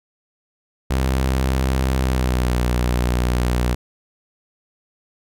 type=tone with pitch glide; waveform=sawtooth; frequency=65.41 to 61.03 Hz; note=C2 to B1; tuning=0 to -20 cents; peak=-13 dBFS; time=0.9-3.75 s; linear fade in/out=10 ms; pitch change=-120 cents; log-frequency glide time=1.95-2.55 s; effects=none